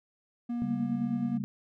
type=tone; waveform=triangle; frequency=238.5 Hz; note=A#3; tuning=40 cents sharp; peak=-28 dBFS; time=0.49-1.38 s; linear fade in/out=10 ms
type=chord; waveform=sine; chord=G diminished; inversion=second; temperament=equal with one note detuned; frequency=138.59 / 196 / 228.9 Hz; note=Db3 / G3 / Bb3; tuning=0 / 0 / -31 cents; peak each=-37 / -34 / -36 dBFS; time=0.62-1.44 s; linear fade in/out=0 ms
effects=none